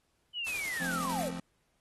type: linear sweep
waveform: sine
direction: down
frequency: 3015 to 415.3 Hz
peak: -33 dBFS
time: 0.33-1.32 s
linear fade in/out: 50 ms
type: noise with tremolo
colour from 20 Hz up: white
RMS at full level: -40 dBFS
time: 0.46-1.29 s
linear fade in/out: 10 ms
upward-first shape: square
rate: 11 Hz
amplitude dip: 25%
type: chord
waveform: square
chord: F major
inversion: none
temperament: just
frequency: 174.61 / 218.3 / 261.9 Hz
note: F3 / A3 / C4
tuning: 0 / -13 / +2 cents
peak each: -40 / -46 / -42 dBFS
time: 0.8-1.4 s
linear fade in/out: 5 ms
type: click train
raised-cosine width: 2 ms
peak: -40 dBFS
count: 38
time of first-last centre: 0.84-1.387 s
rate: 67.7 Hz
effects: pink hiss -75 dBFS RMS until 1.8 s + AAC 32 kbps